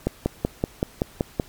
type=click train; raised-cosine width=2 ms; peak=-7 dBFS; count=8; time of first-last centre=0.07-1.398 s; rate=5.27 Hz; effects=pink hiss -49 dBFS RMS until 1.48 s + MP3 96 kbps